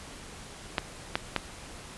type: clicks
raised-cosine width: 0.3 ms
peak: -9 dBFS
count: 3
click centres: 0.782 / 1.155 / 1.363 s
effects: pink hiss -45 dBFS RMS until 1.97 s + resampled to 24000 Hz